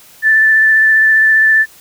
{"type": "tone with vibrato", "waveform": "sine", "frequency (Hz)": 1760, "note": "A6", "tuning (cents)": 0, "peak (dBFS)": -6, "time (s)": [0.22, 1.66], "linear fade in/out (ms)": 50, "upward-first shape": "sine", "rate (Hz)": 15, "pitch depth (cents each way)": 13, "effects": ["white hiss -42 dBFS RMS until 1.8 s"]}